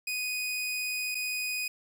sawtooth tone with dropouts, 2489 Hz, D#7, in tune, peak -27 dBFS, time 0.07-1.68 s, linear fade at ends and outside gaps 5 ms, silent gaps 1.147-1.151 s, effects none

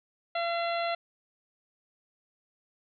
harmonic tone, 681 Hz, F5, 44 cents flat, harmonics 1 / 2 / 3 / 4 / 5 / 6, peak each -29 / -36 / -38 / -40 / -42 / -42 dBFS, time 0.35-0.95 s, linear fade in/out 5 ms, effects none

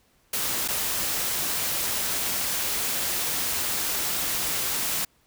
white noise with dropouts, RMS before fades -27 dBFS, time 0.33-5.05 s, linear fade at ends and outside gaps 5 ms, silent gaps 0.679-0.684 s, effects pink hiss -64 dBFS RMS until 5.26 s

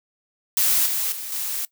blue noise with level steps, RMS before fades -19 / -24 / -32 / -27 dBFS, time 0.57-1.65 s, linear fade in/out 2 ms, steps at 0.86 / 1.12 / 1.32 s, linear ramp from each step 2 ms, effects noise-tail reverb RT60 0.1 s tail -20 dB re dry

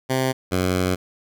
10% pulse tone pair in turn, 130.81 / 91.8 Hz, C3 / F#2, 0 / -13 cents, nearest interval tritone, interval 613 cents, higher first, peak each -11 dBFS, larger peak neither, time 0.09-0.33 / 0.51-0.96 s, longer second, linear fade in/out 20 ms, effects none

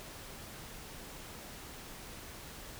silence, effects pink hiss -48 dBFS RMS until 2.79 s

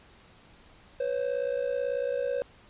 triangle ring-modulated tone, 523.3 Hz, C5, in tune, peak -22 dBFS, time 1-2.42 s, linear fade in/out 0 ms, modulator 29.1 Hz, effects pink hiss -56 dBFS RMS until 2.69 s + resampled to 8000 Hz

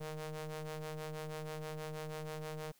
sawtooth ring-modulated tone, 155.56 Hz, D#3, in tune, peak -34 dBFS, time 0-2.72 s, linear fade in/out 10 ms, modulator 308 Hz, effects white hiss -69 dBFS RMS until 2.79 s

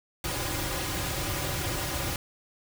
pink noise with comb filter, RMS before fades -31 dBFS, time 0.24-2.16 s, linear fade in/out 2 ms, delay 4.5 ms, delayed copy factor -0.8, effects none

